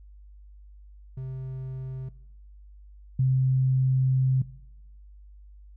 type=tone pair in turn; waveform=triangle / sine; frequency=130.81 / 130.81 Hz; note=C3 / C3; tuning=0 / 0 cents; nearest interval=unison; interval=0 cents; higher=neither; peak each=-30 / -19 dBFS; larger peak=second; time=1.17-2.09 / 3.19-4.42 s; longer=second; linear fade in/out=5 ms; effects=noise-tail reverb RT60 0.9 s tail -21 dB re dry + added 50 Hz sine -46 dBFS peak until 5.76 s